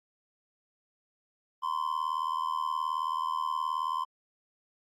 triangle tone with amplitude modulation, 1035 Hz, C6, 19 cents flat, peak -23 dBFS, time 1.62-4.05 s, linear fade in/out 20 ms, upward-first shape sine, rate 78.8 Hz, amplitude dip 90%, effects Opus 32 kbps

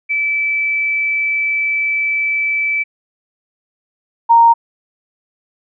sine tone pair in turn, 2313 / 928.3 Hz, D7 / A#5, -27 / -7 cents, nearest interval octave + major third, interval 1580 cents, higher first, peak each -14 / -5 dBFS, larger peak second, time 0.09-2.84 / 4.29-4.54 s, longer first, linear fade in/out 20 ms, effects none

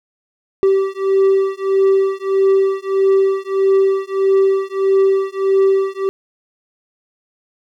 triangle beating tone pair, 387.1 / 388.7 Hz, G4 / G4, -22 / -15 cents, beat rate 1.6 Hz, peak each -13 dBFS, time 0.63-6.09 s, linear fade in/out 0 ms, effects none

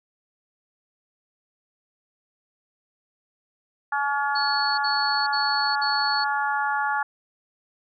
harmonic tone, 283.5 Hz, C#4, 39 cents sharp, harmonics 3 / 4 / 5 / 6, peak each -25 / -30 / -27 / -30 dBFS, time 3.92-7.03 s, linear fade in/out 5 ms
sine tone bursts, 4417 Hz, C#8, 7 cents flat, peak -25 dBFS, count 4, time 4.35-6.244 s, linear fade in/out 10 ms, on 430 ms, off 58 ms
effects none

